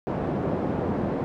pink band-pass noise, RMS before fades -27 dBFS, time 0.07-1.24 s, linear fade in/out 0 ms, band 140 to 640 Hz, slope 12 dB/octave, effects none

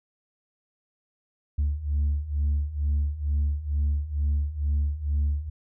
sine beating tone pair, 71.5 / 73.7 Hz, D2 / D2, -46 / +7 cents, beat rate 2.2 Hz, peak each -26 / -23 dBFS, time 1.58-5.5 s, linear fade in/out 10 ms, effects tanh soft clip ceiling -19 dBFS

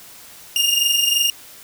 sawtooth tone pair together, 2813 / 2836 Hz, F7 / F7, +12 / +26 cents, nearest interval unison, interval 14 cents, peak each -15 dBFS, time 0.56-1.3 s, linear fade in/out 2 ms, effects white hiss -42 dBFS RMS until 1.63 s

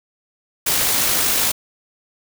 white noise with amplitude modulation, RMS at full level -17 dBFS, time 0.66-1.52 s, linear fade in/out 10 ms, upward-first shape sine, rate 53.3 Hz, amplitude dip 25%, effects none

